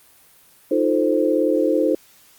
sine chord, F dominant seventh, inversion third, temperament equal, 311.1 / 349.2 / 440 / 523.3 Hz, Eb4 / F4 / A4 / C5, 0 / 0 / 0 / 0 cents, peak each -20 / -23 / -22 / -20 dBFS, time 0.71-1.95 s, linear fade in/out 5 ms, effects white hiss -52 dBFS RMS until 2.38 s + Opus 32 kbps

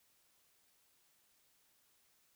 silence, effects white hiss -73 dBFS RMS until 2.35 s

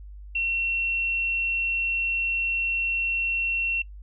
sine tone, 2720 Hz, F7, 46 cents flat, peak -23 dBFS, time 0.35-3.82 s, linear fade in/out 5 ms, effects noise-tail reverb RT60 0.1 s tail -19 dB re dry + added 50 Hz sine -39 dBFS peak until 4.02 s

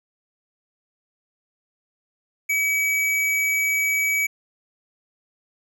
square tone, 2279 Hz, C#7, 47 cents sharp, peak -20 dBFS, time 2.49-4.27 s, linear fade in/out 10 ms, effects none

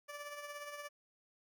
15% pulse tone with tremolo, 583 Hz, D5, 13 cents flat, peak -36 dBFS, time 0.08-0.89 s, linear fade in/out 20 ms, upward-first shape triangle, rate 17 Hz, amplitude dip 55%, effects none

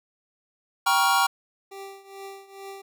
square chord, G half-diminished seventh, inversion none, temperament equal with one note detuned, 784 / 950.8 / 1108.7 / 1396.9 Hz, G5 / Bb5 / Db6 / F6, 0 / +34 / 0 / 0 cents, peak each -25 dBFS, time 0.86-1.27 s, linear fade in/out 10 ms
25% pulse tone with tremolo, 391.7 Hz, G4, 1 cent flat, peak -32 dBFS, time 1.71-2.82 s, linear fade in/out 10 ms, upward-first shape triangle, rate 2.3 Hz, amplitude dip 85%
effects none

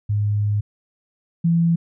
sine tone pair in turn, 103.83 / 168.07 Hz, G#2 / E3, 0 / +34 cents, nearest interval minor sixth, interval 834 cents, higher second, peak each -17 / -14 dBFS, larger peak second, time 0.09-0.61 / 1.44-1.76 s, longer first, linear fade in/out 10 ms, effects none

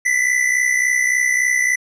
square tone pair together, 1975.5 / 2039 Hz, B6 / C7, 0 / -45 cents, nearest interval minor second, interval 55 cents, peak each -17 / -20 dBFS, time 0.05-1.76 s, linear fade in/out 10 ms, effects low-pass 10000 Hz 12 dB/octave

